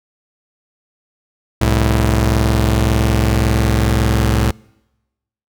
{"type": "tone pair together", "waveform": "sawtooth", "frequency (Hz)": [65.41, 108.99], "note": ["C2", "A2"], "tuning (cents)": [0, -16], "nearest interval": "major sixth", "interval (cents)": 884, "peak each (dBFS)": -11, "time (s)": [1.61, 4.51], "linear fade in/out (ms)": 5, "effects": ["noise-tail reverb RT60 1.0 s tail -26 dB re dry"]}